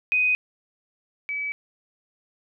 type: tone pair in turn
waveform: sine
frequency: 2500 / 2289 Hz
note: D#7 / D7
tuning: +8 / -45 cents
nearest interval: major second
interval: 153 cents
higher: first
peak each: -18 / -26 dBFS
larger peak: first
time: 0.12-0.35 / 1.29-1.52 s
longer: neither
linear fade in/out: 0 ms
effects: none